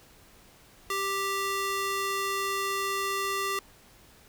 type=tone with high-pass filter; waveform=square; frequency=392.5 Hz; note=G4; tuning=2 cents sharp; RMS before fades=-30 dBFS; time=0.9-3.59 s; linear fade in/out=2 ms; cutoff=820 Hz; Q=0.96; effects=pink hiss -56 dBFS RMS until 4.28 s